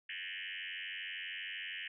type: tone with frequency modulation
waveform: sine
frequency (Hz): 2391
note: D7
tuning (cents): +30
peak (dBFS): -40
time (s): 0.09-1.88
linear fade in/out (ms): 5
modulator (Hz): 92.7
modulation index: 7.6
effects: none